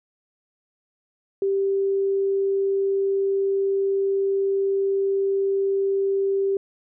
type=tone; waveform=sine; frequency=392 Hz; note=G4; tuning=in tune; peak=-19 dBFS; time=1.42-6.57 s; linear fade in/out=2 ms; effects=none